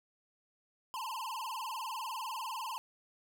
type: tone with vibrato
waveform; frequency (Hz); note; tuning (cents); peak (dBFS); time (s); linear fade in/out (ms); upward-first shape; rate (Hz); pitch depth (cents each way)
square; 959; A#5; +49; -38; 0.94-2.78; 0; sine; 20; 180
effects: none